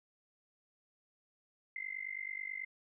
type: tone with amplitude modulation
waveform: sine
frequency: 2080 Hz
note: C7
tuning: 11 cents flat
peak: -35 dBFS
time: 1.76-2.65 s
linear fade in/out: 2 ms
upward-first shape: sine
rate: 49.2 Hz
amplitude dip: 95%
effects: none